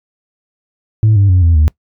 sine tone with pitch steps, 108.6 / 99.59 / 91.32 / 83.74 / 76.79 Hz, A2 / G2 / F#2 / E2 / D#2, -22 / +28 / -22 / +28 / -22 cents, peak -4 dBFS, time 1.03-1.68 s, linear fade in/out 0 ms, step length 130 ms, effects noise-tail reverb RT60 0.1 s tail -25 dB re dry + tanh soft clip ceiling -4 dBFS

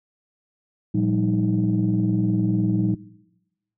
sine tone cluster, 114.1 / 177.3 / 197.2 / 313.3 Hz, A#2 / F3 / G3 / D#4, -37 / +26 / +11 / +12 cents, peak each -23 dBFS, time 0.94-2.95 s, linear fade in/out 10 ms, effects noise-tail reverb RT60 0.9 s tail -18 dB re dry + tanh soft clip ceiling -11 dBFS

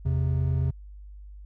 triangle tone pair together, 83.7 / 132.87 Hz, E2 / C3, +27 / +27 cents, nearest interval minor sixth, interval 800 cents, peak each -23 dBFS, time 0.05-0.71 s, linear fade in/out 10 ms, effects added 50 Hz sine -41 dBFS peak until 1.45 s

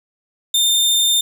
sawtooth tone, 3612 Hz, A7, 45 cents sharp, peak -10 dBFS, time 0.54-1.21 s, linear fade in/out 5 ms, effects none

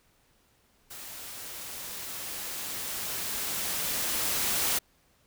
white noise with level ramp, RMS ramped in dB -43 to -27 dBFS, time 0.9-4.79 s, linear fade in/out 10 ms, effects pink hiss -66 dBFS RMS until 5.26 s

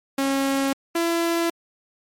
sawtooth tone pair in turn, 272.9 / 336.6 Hz, C#4 / E4, -27 / +36 cents, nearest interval major third, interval 363 cents, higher second, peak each -16 dBFS, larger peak neither, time 0.18-0.73 / 0.95-1.5 s, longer neither, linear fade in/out 5 ms, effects MP3 64 kbps

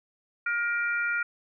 harmonic tone, 471.9 Hz, A#4, 21 cents sharp, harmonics 3 / 4 / 5, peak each -26 / -36 / -33 dBFS, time 0.46-1.23 s, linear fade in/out 5 ms, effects none

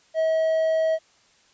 triangle tone, 641 Hz, E5, 49 cents flat, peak -17 dBFS, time 0.14-0.99 s, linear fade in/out 50 ms, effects white hiss -59 dBFS RMS until 1.53 s + resampled to 16000 Hz

